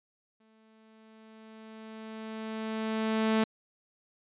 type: tone with exponential growth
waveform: sawtooth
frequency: 220 Hz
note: A3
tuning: in tune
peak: -19 dBFS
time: 0.4-3.44 s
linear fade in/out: 5 ms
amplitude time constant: 660 ms
effects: resampled to 8000 Hz